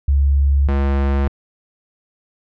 sine / square tone pair in turn, 69.8 / 69.16 Hz, C#2 / C#2, +13 / -3 cents, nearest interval unison, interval 16 cents, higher first, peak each -11 / -15 dBFS, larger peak first, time 0.08-0.68 / 0.68-1.28 s, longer neither, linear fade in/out 5 ms, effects low-pass 2000 Hz 12 dB/octave

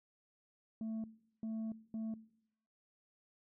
sine tone bursts at uneven times, 221.9 Hz, A3, 15 cents sharp, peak -35 dBFS, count 3, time 0.81-1.04 / 1.43-1.72 / 1.94-2.14 s, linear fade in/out 2 ms, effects noise-tail reverb RT60 0.8 s tail -22 dB re dry + tanh soft clip ceiling -37 dBFS

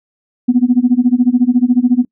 sine tone with tremolo, 246.9 Hz, B3, in tune, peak -4 dBFS, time 0.48-2.05 s, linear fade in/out 10 ms, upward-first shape sine, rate 14 Hz, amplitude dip 95%, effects noise-tail reverb RT60 0.1 s tail -26 dB re dry + tanh soft clip ceiling 0 dBFS

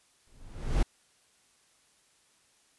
brown noise with exponential growth, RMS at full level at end -21 dBFS, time 0.27-0.83 s, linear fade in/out 5 ms, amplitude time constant 120 ms, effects white hiss -66 dBFS RMS until 2.78 s + resampled to 24000 Hz

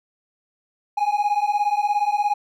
triangle beating tone pair, 817 / 834 Hz, G#5 / G#5, -29 / +7 cents, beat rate 17 Hz, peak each -20 / -19 dBFS, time 0.97-2.34 s, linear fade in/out 10 ms, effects none

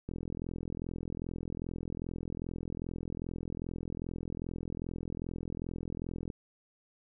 click train, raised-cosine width 3 ms, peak -25 dBFS, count 265, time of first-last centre 0.09-6.302 s, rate 42.5 Hz, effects none

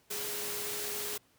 sine tone in noise, 415.3 Hz, G#4, in tune, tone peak -43 dBFS, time 0.1-1.18 s, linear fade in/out 10 ms, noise white, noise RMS -37 dBFS, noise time 0.1-1.18 s, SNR -9 dB, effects pink hiss -67 dBFS RMS until 1.38 s + high-pass 80 Hz 12 dB/octave

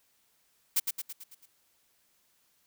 blue noise with echo, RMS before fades -25 dBFS, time 0.76-0.8 s, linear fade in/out 10 ms, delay 110 ms, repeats 6, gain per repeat -5 dB, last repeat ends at 1.46 s, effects white hiss -70 dBFS RMS until 2.66 s

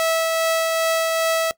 sawtooth tone with tremolo, 652 Hz, E5, 19 cents flat, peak -13 dBFS, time 0-1.51 s, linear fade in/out 0 ms, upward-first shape triangle, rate 2.5 Hz, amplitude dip 25%, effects noise-tail reverb RT60 0.1 s tail -19 dB re dry

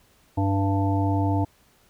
harmonic tone, 98 Hz, G2, in tune, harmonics 1 / 3 / 5 / 7 / 9, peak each -22 / -25 / -36 / -31 / -30 dBFS, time 0.37-1.45 s, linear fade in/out 10 ms, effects pink hiss -60 dBFS RMS until 1.89 s

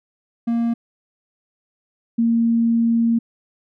triangle / sine tone pair in turn, 233.1 / 231 Hz, A#3 / A#3, 0 / -16 cents, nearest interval unison, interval 16 cents, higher first, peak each -15 / -14 dBFS, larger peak second, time 0.47-0.74 / 2.18-3.19 s, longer second, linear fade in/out 10 ms, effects none

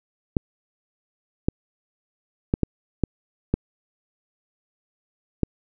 clicks, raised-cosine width 3 ms, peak -6 dBFS, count 7, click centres 0.368 / 1.485 / 2.539 / 2.633 / 3.037 / 3.54 / 5.433 s, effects none

